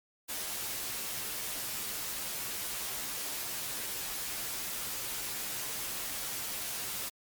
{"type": "noise with comb filter", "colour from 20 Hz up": "white", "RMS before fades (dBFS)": -37, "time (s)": [0.28, 7.1], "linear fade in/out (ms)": 20, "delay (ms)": 12, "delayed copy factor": -0.6, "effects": ["MP3 96 kbps"]}